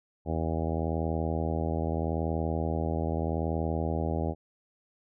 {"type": "harmonic tone", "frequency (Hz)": 80.8, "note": "E2", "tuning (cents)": -34, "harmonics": [1, 2, 3, 4, 5, 6, 7, 8, 9, 10], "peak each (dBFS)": [-31, -34, -36, -37, -38, -39, -39, -40, -41, -41], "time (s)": [0.25, 4.35], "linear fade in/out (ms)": 50, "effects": []}